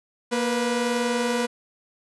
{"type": "tone pair together", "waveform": "sawtooth", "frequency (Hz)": [235.7, 492], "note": ["A#3", "B4"], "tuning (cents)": [19, -7], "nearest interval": "octave + minor second", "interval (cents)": 1274, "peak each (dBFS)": -21, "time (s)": [0.31, 1.47], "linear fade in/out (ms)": 20, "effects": ["resampled to 24000 Hz"]}